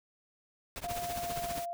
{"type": "noise with tremolo", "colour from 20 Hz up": "pink", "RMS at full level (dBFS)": -38, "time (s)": [0.76, 1.6], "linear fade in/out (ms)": 0, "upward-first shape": "triangle", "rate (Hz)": 15, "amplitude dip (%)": 100}
{"type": "tone with pitch glide", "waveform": "sine", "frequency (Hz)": [698.5, 690.5], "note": ["F5", "F5"], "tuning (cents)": [0, -20], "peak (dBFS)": -35, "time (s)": [0.84, 1.73], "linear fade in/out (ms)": 0, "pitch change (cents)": -20, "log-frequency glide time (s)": [1.09, 1.61]}
{"type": "noise", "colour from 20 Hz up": "white", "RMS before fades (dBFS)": -45, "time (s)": [0.88, 1.66], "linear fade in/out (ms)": 20}
{"effects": []}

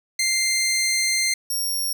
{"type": "tone pair in turn", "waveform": "15% pulse", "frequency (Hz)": [2093, 5567], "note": ["C7", "F8"], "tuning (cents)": [0, -6], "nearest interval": "octave + perfect fourth", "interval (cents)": 1694, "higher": "second", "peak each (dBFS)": [-13, -17], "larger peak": "first", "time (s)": [[0.19, 1.34], [1.5, 1.93]], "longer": "first", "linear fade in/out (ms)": 5, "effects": []}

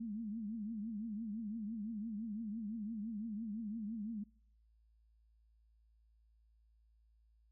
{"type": "tone with vibrato", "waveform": "sine", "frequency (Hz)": 217.1, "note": "A3", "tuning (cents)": -23, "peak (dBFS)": -39, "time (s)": [0, 4.24], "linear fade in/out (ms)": 10, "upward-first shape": "triangle", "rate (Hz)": 5.9, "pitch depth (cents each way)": 150, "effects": ["noise-tail reverb RT60 0.6 s tail -24 dB re dry", "added 55 Hz sine -67 dBFS peak until 7.51 s"]}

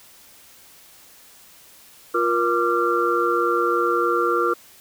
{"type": "tone cluster", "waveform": "sine", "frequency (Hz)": [350.4, 473.7, 1181, 1375], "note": ["F4", "A#4", "D6", "F6"], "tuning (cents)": [6, 28, 9, -27], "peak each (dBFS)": -23, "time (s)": [2.14, 4.54], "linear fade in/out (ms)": 10, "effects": ["white hiss -49 dBFS RMS until 4.8 s"]}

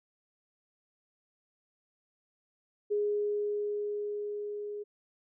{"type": "tone with level ramp", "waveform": "sine", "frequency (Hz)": 414.5, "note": "G#4", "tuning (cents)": -3, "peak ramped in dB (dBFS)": [-26, -36], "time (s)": [2.9, 4.84], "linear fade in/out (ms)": 20, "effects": []}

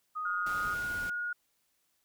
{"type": "tone", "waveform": "sine", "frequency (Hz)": 1244.5, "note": "D#6", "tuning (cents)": 0, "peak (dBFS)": -33, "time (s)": [0.15, 0.75], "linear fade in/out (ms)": 20}
{"type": "tone with pitch glide", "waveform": "sine", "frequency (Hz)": [1430, 1439.9], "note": ["F6", "F#6"], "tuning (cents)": [41, -48], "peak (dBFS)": -32, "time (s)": [0.25, 1.33], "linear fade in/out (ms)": 5, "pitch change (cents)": 11, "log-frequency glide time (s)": [0.39, 0.93]}
{"type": "noise", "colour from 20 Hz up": "pink", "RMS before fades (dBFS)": -45, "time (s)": [0.46, 1.1], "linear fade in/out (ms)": 5}
{"effects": ["white hiss -75 dBFS RMS until 2.04 s"]}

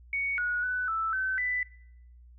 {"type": "tone with pitch steps", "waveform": "sine", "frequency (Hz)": [2230, 1456, 1495, 1320, 1531, 1990], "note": ["C#7", "F#6", "F#6", "E6", "G6", "B6"], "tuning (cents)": [10, -28, 17, 2, -41, 13], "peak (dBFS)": -27, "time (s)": [0.13, 1.63], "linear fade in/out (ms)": 2, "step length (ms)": 250, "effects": ["noise-tail reverb RT60 0.7 s tail -21 dB re dry", "added 60 Hz sine -50 dBFS peak until 2.38 s"]}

